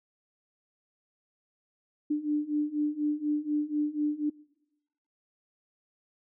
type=beating tone pair; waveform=sine; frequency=295.6 / 299.7 Hz; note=D4 / D4; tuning=+11 / +35 cents; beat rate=4.1 Hz; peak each=-31 / -28 dBFS; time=2.1-4.3 s; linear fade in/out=10 ms; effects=noise-tail reverb RT60 1.0 s tail -24 dB re dry